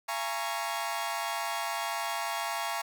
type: chord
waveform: sawtooth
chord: Bb minor seventh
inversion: second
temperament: equal with one note detuned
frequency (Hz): 681.7 / 830.6 / 932.3 / 1108.7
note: F5 / Ab5 / Bb5 / Db6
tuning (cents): -42 / 0 / 0 / 0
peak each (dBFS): -33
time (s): 0.08-2.82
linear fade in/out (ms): 10
effects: none